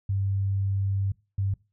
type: tone pair in turn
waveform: sine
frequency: 98 / 98 Hz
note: G2 / G2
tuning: 0 / 0 cents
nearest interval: unison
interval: 0 cents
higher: neither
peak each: -23 / -23 dBFS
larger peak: neither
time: 0.09-1.12 / 1.38-1.54 s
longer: first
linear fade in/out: 5 ms
effects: noise-tail reverb RT60 0.3 s tail -22 dB re dry